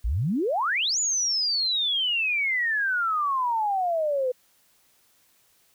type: exponential two-way sweep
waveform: sine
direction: up then down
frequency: 48.71 to 7040 to 493.6 Hz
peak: -22 dBFS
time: 0.04-4.32 s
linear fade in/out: 10 ms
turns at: 0.99 s
effects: white hiss -63 dBFS RMS until 5.74 s

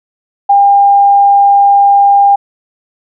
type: tone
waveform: sine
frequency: 802 Hz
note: G5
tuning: 39 cents sharp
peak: -3 dBFS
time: 0.49-2.36 s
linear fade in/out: 10 ms
effects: none

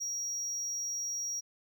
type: tone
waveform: triangle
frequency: 5680 Hz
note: F8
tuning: 28 cents sharp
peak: -32 dBFS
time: 0-1.41 s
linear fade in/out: 20 ms
effects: none

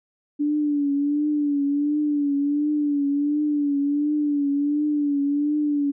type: tone with vibrato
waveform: sine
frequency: 290.5 Hz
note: D4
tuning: 19 cents flat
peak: -19 dBFS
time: 0.39-5.92 s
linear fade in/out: 20 ms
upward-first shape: triangle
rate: 1.4 Hz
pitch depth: 62 cents each way
effects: none

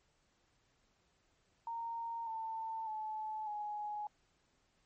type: tone with pitch steps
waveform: sine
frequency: 924 / 894.1 / 865.1 / 837.1 Hz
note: A#5 / A5 / A5 / G#5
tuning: -16 / +28 / -30 / +13 cents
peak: -38 dBFS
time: 1.67-4.07 s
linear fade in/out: 2 ms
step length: 600 ms
effects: pink hiss -75 dBFS RMS until 4.85 s + MP3 32 kbps

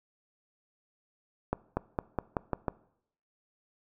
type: accelerating click train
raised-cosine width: 1 ms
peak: -14 dBFS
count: 7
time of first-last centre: 1.53-2.682 s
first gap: 240 ms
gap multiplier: 0.91
effects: noise-tail reverb RT60 0.7 s tail -21 dB re dry

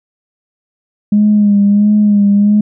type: tone with vibrato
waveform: sine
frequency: 206 Hz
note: G#3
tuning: 14 cents flat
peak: -5 dBFS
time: 1.12-2.61 s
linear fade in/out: 5 ms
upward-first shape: sine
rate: 1.5 Hz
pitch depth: 38 cents each way
effects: tanh soft clip ceiling -1 dBFS

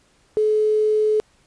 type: tone with quantisation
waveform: sine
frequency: 428.7 Hz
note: A4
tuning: 45 cents flat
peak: -15 dBFS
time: 0.37-1.2 s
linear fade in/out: 0 ms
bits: 7
effects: pink hiss -59 dBFS RMS until 1.46 s + resampled to 22050 Hz

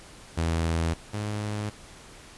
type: tone pair in turn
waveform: sawtooth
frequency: 82.41 / 105.04 Hz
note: E2 / G#2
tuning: 0 / +20 cents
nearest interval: major third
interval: 420 cents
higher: second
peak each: -20 / -25 dBFS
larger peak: first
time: 0.37-0.94 / 1.13-1.7 s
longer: neither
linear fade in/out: 10 ms
effects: pink hiss -48 dBFS RMS until 2.37 s + resampled to 24000 Hz

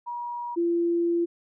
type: tone pair in turn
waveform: sine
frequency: 958 / 341.6 Hz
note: A#5 / F4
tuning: +47 / -38 cents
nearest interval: octave + tritone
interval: 1785 cents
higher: first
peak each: -30 / -21 dBFS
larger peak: second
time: 0.06-0.56 / 0.56-1.26 s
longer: second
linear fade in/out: 20 ms
effects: none

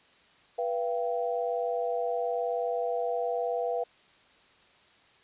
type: tone cluster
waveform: sine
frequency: 488.9 / 682 / 781 Hz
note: B4 / F5 / G5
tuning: -18 / -41 / -7 cents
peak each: -30 / -31 / -36 dBFS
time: 0.58-3.84 s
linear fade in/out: 10 ms
effects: white hiss -60 dBFS RMS until 5.23 s + resampled to 8000 Hz

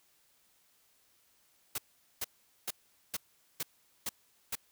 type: noise bursts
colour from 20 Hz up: white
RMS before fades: -35 dBFS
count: 7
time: 1.75-4.554 s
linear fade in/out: 5 ms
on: 32 ms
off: 430 ms
effects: white hiss -69 dBFS RMS until 4.71 s

